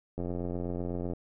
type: click train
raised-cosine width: 2 ms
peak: -22 dBFS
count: 85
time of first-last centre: 0.18-1.135 s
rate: 88 Hz
effects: none